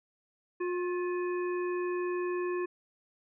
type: harmonic tone with a mistuned harmonic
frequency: 357.4 Hz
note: F4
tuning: 40 cents sharp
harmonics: 1 / 3 / 5 / 7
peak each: -30 / -40 / -44 / -47 dBFS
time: 0.6-2.66 s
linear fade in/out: 10 ms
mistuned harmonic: 5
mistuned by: -48 cents
effects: none